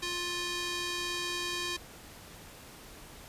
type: tone with band-pass filter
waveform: square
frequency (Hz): 351.4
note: F4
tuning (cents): +11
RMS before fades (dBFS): -35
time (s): 0.02-1.77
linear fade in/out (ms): 10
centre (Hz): 4200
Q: 0.94
effects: pink hiss -50 dBFS RMS until 3.28 s + resampled to 32000 Hz